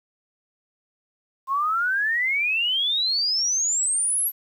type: exponential sweep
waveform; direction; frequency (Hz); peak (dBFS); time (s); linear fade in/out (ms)
sine; up; 1051 to 11870; -20; 1.47-4.32; 50
effects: 9-bit